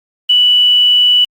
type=tone with quantisation; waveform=sine; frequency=2960 Hz; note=F#7; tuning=in tune; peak=-6 dBFS; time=0.29-1.25 s; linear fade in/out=10 ms; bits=6; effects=Opus 48 kbps